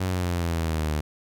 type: exponential sweep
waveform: sawtooth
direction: down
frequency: 94.3 to 74.7 Hz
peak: -20 dBFS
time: 0-1.01 s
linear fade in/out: 10 ms
effects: none